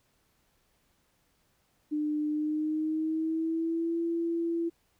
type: tone with pitch glide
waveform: sine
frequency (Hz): 300.8 to 335.7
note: D4 to E4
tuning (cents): +42 to +32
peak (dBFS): -27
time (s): 1.91-4.7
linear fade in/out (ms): 20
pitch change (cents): +190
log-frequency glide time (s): 2.28-3.99
effects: pink hiss -71 dBFS RMS until 4.99 s